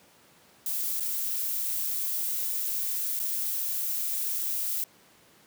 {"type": "noise with dropouts", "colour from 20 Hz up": "violet", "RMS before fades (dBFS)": -30, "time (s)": [0.66, 4.84], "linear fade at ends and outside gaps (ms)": 1, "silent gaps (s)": [[0.999, 1.006], [3.192, 3.199]], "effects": ["pink hiss -58 dBFS RMS until 5.46 s", "high-pass 150 Hz 12 dB/octave"]}